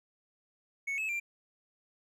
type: tone with pitch steps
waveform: triangle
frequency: 2212 / 2591 / 2371 Hz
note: C#7 / E7 / D7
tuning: -4 / -30 / +16 cents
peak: -30 dBFS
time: 0.87-1.2 s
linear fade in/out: 10 ms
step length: 110 ms
effects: none